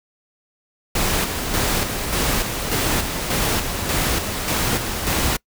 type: noise with tremolo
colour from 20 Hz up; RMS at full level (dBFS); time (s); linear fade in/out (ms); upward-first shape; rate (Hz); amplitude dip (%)
pink; -20; 0.95-5.37; 5; square; 1.7; 45
effects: noise-tail reverb RT60 0.1 s tail -25 dB re dry